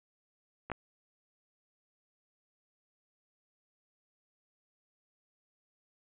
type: clicks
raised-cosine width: 0.5 ms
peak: -27 / -18 dBFS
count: 2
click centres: 0.7 / 0.717 s
effects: resampled to 8000 Hz + 8-bit